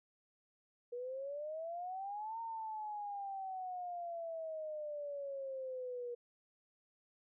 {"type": "exponential two-way sweep", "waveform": "sine", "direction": "up then down", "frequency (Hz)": [477.5, 920, 477.5], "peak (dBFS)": -40, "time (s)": [0.92, 6.15], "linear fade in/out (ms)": 10, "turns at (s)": 2.4, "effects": []}